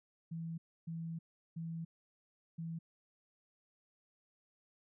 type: tone bursts at uneven times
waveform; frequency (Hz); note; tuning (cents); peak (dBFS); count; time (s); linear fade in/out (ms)
sine; 164.81; E3; 0; -39; 4; 0.31-0.58 / 0.87-1.19 / 1.56-1.85 / 2.58-2.79; 10
effects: none